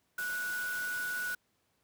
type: tone in noise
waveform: sine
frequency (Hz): 1472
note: F#6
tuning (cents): -9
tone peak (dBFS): -33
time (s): 0.18-1.35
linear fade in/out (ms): 5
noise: white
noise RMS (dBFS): -44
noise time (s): 0.18-1.35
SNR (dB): +8
effects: pink hiss -75 dBFS RMS until 1.83 s + high-pass 80 Hz 12 dB/octave